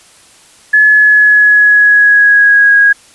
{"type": "tone with pitch glide", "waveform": "sine", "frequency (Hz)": [1709, 1646], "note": ["G#6", "G#6"], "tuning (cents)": [49, -16], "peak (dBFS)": -3, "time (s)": [0.73, 2.93], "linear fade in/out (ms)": 10, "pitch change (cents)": -65, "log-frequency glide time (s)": [0.85, 2.76], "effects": ["white hiss -42 dBFS RMS until 3.14 s", "resampled to 24000 Hz"]}